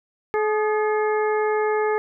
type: harmonic tone with a mistuned harmonic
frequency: 427.7 Hz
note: A4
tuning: 49 cents flat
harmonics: 1 / 2 / 3 / 4 / 5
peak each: -20 / -26 / -30 / -32 / -34 dBFS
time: 0.34-1.98 s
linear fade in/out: 0 ms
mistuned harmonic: 3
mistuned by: -59 cents
effects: none